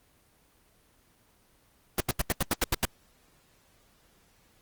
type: noise bursts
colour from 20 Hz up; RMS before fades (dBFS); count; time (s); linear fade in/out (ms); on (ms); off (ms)
pink; -25; 9; 1.98-2.852; 2; 24; 82
effects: pink hiss -64 dBFS RMS until 4.61 s + Opus 24 kbps